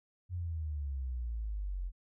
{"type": "exponential sweep", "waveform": "sine", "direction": "down", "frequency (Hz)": [91.6, 43.25], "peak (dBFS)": -34, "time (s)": [0.29, 1.92], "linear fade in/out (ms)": 50, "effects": []}